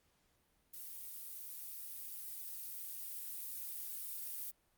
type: noise with level ramp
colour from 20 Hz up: violet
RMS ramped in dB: -48 to -43 dBFS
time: 0.73-4.51 s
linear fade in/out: 10 ms
effects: pink hiss -75 dBFS RMS until 4.77 s + Opus 48 kbps